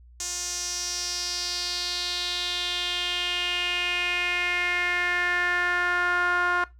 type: tone with band-pass filter sweep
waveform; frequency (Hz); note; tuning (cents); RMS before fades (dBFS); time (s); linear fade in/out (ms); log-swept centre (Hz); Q
sawtooth; 354.5; F4; +26; -27; 0.2-6.64; 2; 6700 to 1300; 4
effects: noise-tail reverb RT60 0.2 s tail -19 dB re dry + added 60 Hz sine -48 dBFS peak until 6.79 s